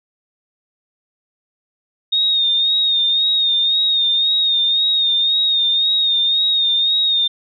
sine tone with vibrato, 3700 Hz, A#7, 14 cents flat, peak -13 dBFS, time 2.12-7.28 s, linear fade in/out 10 ms, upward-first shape sine, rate 1.9 Hz, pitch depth 46 cents each way, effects none

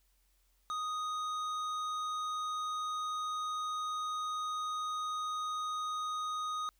sine tone with hard clipping, 1244.5 Hz, D#6, in tune, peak -36 dBFS, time 0.7-6.69 s, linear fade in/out 0 ms, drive 10 dB, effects added 45 Hz sine -70 dBFS peak until 6.79 s + white hiss -75 dBFS RMS until 6.79 s

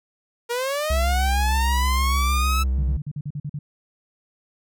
sawtooth linear sweep, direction up, 466.2 to 1318.5 Hz, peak -19 dBFS, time 0.49-2.64 s, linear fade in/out 20 ms
triangle tone with vibrato, 65.41 Hz, C2, in tune, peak -17 dBFS, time 0.9-2.97 s, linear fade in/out 5 ms, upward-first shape triangle, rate 6.5 Hz, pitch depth 60 cents each way
sine tone bursts, 146.2 Hz, D3, 7 cents flat, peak -26 dBFS, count 9, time 2.78-3.59 s, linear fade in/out 5 ms, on 50 ms, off 45 ms
effects none

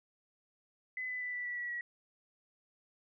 sine tone with pitch steps, 2018 / 2002 / 1985.6 / 1969.6 / 1953.8 / 1938 / 1922.4 Hz, B6 / B6 / B6 / B6 / B6 / B6 / B6, +37 / +23 / +9 / -5 / -19 / -33 / -47 cents, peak -36 dBFS, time 0.97-1.81 s, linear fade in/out 2 ms, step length 120 ms, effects none

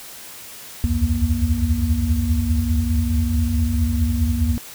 sine tone cluster, 65.3 / 75.6 / 80.3 / 90.4 / 236.9 Hz, C2 / D#2 / E2 / F#2 / A#3, -3 / -49 / -45 / -40 / +28 cents, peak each -23 dBFS, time 0.84-4.58 s, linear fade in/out 0 ms, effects white hiss -38 dBFS RMS until 4.74 s

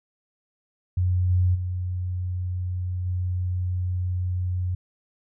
sine tone with level steps, 90.6 Hz, F#2, 36 cents flat, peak -19 / -17 / -25 / -23 dBFS, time 0.97-4.75 s, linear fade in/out 5 ms, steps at 1.29 / 1.54 / 3.05 s, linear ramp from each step 20 ms, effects none

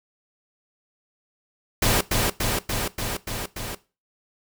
pink noise with echo, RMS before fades -20 dBFS, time 1.82-2.01 s, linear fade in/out 5 ms, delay 290 ms, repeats 6, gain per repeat -2 dB, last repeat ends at 3.75 s, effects noise-tail reverb RT60 0.3 s tail -18 dB re dry

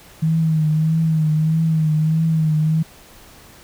sine tone with vibrato, 158 Hz, D#3, 27 cents sharp, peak -14 dBFS, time 0.22-2.83 s, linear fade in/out 10 ms, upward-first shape triangle, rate 1.6 Hz, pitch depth 54 cents each way, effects pink hiss -45 dBFS RMS until 3.63 s

